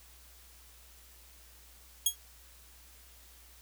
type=tone with exponential decay; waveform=10% pulse; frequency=3300 Hz; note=G#7; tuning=12 cents flat; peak=-13 dBFS; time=2.06-2.16 s; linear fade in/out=5 ms; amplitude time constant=21 ms; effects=added 60 Hz sine -58 dBFS peak until 3.61 s + white hiss -58 dBFS RMS until 3.61 s